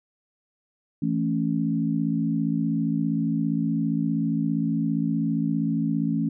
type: chord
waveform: sine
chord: A major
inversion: second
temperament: equal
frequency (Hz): 164.81 / 220 / 277.2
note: E3 / A3 / C#4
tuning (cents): 0 / 0 / 0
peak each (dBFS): -26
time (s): 1.02-6.29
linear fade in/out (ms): 5
effects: none